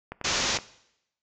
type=click train; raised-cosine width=0.5 ms; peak=-20 dBFS; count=6; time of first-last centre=0.12-0.587 s; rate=10.7 Hz
type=low-pass noise; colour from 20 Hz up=white; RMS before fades=-27 dBFS; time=0.24-0.58 s; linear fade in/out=10 ms; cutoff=7000 Hz; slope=96 dB/octave
effects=noise-tail reverb RT60 0.8 s tail -19 dB re dry